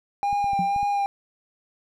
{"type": "tone with vibrato", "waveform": "triangle", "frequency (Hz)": 804, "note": "G5", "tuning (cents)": 44, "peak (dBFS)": -19, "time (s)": [0.23, 1.06], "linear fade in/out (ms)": 0, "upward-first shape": "sine", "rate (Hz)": 2, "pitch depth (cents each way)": 21}
{"type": "clicks", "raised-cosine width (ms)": 5, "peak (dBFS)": -27, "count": 5, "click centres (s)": [0.329, 0.443, 0.533, 0.762, 0.83]}
{"type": "tone with exponential decay", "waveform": "sine", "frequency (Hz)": 181.1, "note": "F#3", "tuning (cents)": -37, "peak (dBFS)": -22, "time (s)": [0.59, 0.74], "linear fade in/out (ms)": 2, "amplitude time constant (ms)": 32}
{"effects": []}